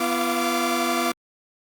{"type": "tone cluster", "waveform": "sawtooth", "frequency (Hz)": [246.7, 340.7, 693, 1166], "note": ["B3", "F4", "F5", "D6"], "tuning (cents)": [-2, -43, -14, -13], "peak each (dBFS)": -23, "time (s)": [0, 1.12], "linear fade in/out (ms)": 5, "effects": ["Opus 32 kbps"]}